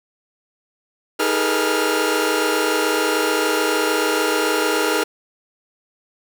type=tone cluster; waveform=sawtooth; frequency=315 / 408.2 / 435 / 484.5 / 1398 Hz; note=D#4 / G#4 / A4 / B4 / F6; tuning=+21 / -30 / -20 / -33 / +1 cents; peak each=-20 dBFS; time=1.19-5.04 s; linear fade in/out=10 ms; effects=none